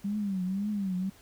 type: tone with vibrato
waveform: sine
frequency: 196 Hz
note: G3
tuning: in tune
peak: -28 dBFS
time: 0.04-1.1 s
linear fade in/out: 10 ms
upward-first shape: triangle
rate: 1.9 Hz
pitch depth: 150 cents each way
effects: pink hiss -57 dBFS RMS until 1.21 s